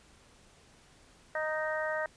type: harmonic tone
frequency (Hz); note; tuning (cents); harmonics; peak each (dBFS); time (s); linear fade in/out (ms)
310.8; D#4; -2; 2 / 3 / 4 / 5 / 6; -33 / -40 / -41 / -38 / -37; 1.35-2.06; 2
effects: pink hiss -60 dBFS RMS until 2.16 s + resampled to 22050 Hz